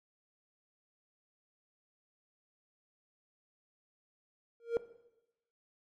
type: tone with exponential growth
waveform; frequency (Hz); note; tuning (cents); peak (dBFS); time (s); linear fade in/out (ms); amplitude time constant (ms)
triangle; 466.2; A#4; 0; -21; 4.6-4.77; 1; 35
effects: noise-tail reverb RT60 0.9 s tail -17 dB re dry + tanh soft clip ceiling -20 dBFS